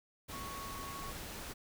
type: tone in noise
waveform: sine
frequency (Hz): 1108.7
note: C#6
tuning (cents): 0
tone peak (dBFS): -45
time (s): 0.32-1.12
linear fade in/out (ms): 20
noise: pink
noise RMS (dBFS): -45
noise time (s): 0.28-1.54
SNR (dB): -3
effects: none